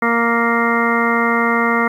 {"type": "harmonic tone", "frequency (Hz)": 233.1, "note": "A#3", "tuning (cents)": 0, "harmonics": [1, 2, 3, 4, 5, 6, 8, 9], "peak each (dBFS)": [-19, -21, -25, -23, -20, -21, -22, -23], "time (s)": [0.02, 1.88], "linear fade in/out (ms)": 5, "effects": ["8-bit"]}